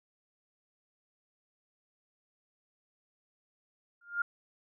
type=tone with exponential growth; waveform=sine; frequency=1406 Hz; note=F6; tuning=11 cents sharp; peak=-24 dBFS; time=4.01-4.22 s; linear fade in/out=5 ms; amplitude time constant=45 ms; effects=none